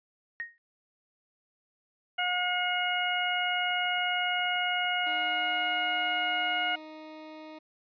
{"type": "tone with exponential decay", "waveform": "sine", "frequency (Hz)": 1864.7, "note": "A#6", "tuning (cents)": 0, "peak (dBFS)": -29, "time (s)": [0.4, 0.58], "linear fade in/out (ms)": 0, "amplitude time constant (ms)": 38}
{"type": "harmonic tone", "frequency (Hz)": 720, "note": "F#5", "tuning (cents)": -47, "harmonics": [1, 2, 3, 4], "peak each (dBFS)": [-32, -32, -32, -32], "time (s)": [2.18, 6.76], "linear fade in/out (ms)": 10}
{"type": "clicks", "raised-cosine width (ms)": 0.5, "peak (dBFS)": -38, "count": 9, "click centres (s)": [3.707, 3.854, 3.982, 4.394, 4.454, 4.56, 4.85, 5.041, 5.223]}
{"type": "tone", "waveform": "20% pulse", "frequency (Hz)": 311.1, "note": "D#4", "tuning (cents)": 0, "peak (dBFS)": -38, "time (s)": [5.06, 7.59], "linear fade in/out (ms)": 10}
{"effects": ["resampled to 11025 Hz"]}